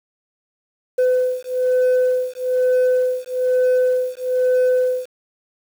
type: beating tone pair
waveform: sine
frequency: 505 / 506.1 Hz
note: B4 / B4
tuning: +39 / +42 cents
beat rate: 1.1 Hz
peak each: -16 dBFS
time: 0.98-5.06 s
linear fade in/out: 10 ms
effects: tanh soft clip ceiling -12 dBFS + 7-bit